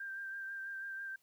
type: tone with vibrato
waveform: sine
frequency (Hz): 1580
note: G6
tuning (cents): +13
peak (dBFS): -40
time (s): 0-1.16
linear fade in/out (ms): 5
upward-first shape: sine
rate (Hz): 6.1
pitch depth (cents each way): 23
effects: white hiss -74 dBFS RMS until 1.22 s